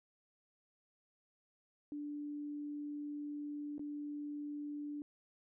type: tone with dropouts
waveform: sine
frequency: 293.1 Hz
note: D4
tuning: 3 cents flat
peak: -40 dBFS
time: 1.92-5.02 s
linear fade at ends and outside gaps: 1 ms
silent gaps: 3.781-3.794 s
effects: none